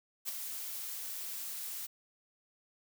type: noise with ADSR envelope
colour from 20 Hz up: blue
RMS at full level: -34 dBFS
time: 0.25-1.87 s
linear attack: 38 ms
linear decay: 9 ms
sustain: -7 dB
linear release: 13 ms
effects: none